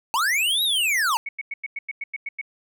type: linear two-way sweep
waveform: square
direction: up then down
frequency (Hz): 857 to 3894 to 857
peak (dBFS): -20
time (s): 0.14-1.17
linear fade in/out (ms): 0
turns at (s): 0.63
type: tone bursts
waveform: sine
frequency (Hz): 2218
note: C#7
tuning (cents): 0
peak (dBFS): -26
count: 10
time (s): 1.26-2.414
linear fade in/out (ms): 5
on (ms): 29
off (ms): 96
effects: none